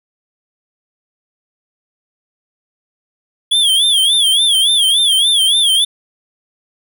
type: tone with vibrato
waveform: square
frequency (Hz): 3342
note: G#7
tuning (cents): +10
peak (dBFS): -10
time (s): 3.51-5.85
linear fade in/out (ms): 10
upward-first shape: sine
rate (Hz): 3.5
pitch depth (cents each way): 130
effects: none